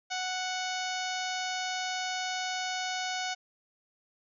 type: harmonic tone with a mistuned harmonic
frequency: 740 Hz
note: F#5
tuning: in tune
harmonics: 1 / 2 / 3 / 4 / 5 / 6 / 7 / 8 / 9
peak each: -35 / -38 / -40 / -41 / -42 / -43 / -43 / -44 / -45 dBFS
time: 0.1-3.35 s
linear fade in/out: 20 ms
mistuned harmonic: 5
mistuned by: -18 cents
effects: none